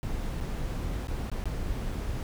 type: noise with dropouts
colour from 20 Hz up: brown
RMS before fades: -32 dBFS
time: 0.03-2.23 s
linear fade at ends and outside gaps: 0 ms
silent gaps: 0.404-0.41 / 1.072-1.082 / 1.3-1.316 / 1.44-1.456 s
effects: none